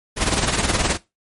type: noise with tremolo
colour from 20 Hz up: pink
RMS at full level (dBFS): -17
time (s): 0.16-0.98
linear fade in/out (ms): 50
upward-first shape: sine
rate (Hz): 19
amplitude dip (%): 65
effects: noise-tail reverb RT60 0.2 s tail -17 dB re dry + MP3 48 kbps